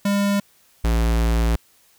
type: tone pair in turn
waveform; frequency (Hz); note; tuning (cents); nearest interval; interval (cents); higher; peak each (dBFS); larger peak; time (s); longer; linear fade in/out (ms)
square; 201.2 / 56.87; G3 / A#1; +45 / -42; octave + minor seventh; 2187; first; -18 / -17; second; 0.05-0.4 / 0.84-1.56; second; 5
effects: white hiss -57 dBFS RMS until 1.98 s